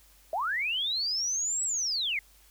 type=linear two-way sweep; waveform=sine; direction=up then down; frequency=600 to 7902 to 2021 Hz; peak=-27 dBFS; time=0.33-2.19 s; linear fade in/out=2 ms; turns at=1.64 s; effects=added 50 Hz sine -60 dBFS peak until 2.5 s + white hiss -60 dBFS RMS until 2.5 s